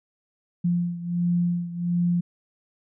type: beating tone pair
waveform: sine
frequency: 173.8 / 175.2 Hz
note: F3 / F3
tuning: -8 / +6 cents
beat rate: 1.4 Hz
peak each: -23 / -27 dBFS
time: 0.64-2.21 s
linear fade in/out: 10 ms
effects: none